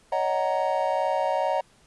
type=chord; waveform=triangle; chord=D# minor seventh; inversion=third; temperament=just; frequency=560 / 622.3 / 746.7 / 933.4 Hz; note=C#5 / D#5 / F#5 / A#5; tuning=+18 / 0 / +16 / +2 cents; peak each=-26 dBFS; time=0.12-1.61 s; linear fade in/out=5 ms; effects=pink hiss -59 dBFS RMS until 1.86 s + resampled to 24000 Hz